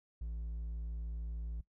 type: tone with hard clipping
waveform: sine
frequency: 56.6 Hz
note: A1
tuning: 50 cents sharp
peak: -39 dBFS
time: 0.21-1.61 s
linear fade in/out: 5 ms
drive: 3 dB
effects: noise-tail reverb RT60 0.1 s tail -18 dB re dry